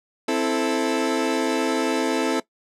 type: chord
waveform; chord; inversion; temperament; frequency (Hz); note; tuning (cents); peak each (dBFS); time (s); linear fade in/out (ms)
30% pulse; A minor; first; equal; 261.6 / 329.6 / 440; C4 / E4 / A4; 0 / 0 / 0; -22; 0.28-2.4; 5
effects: noise-tail reverb RT60 0.1 s tail -18 dB re dry + low-pass 9000 Hz 12 dB/octave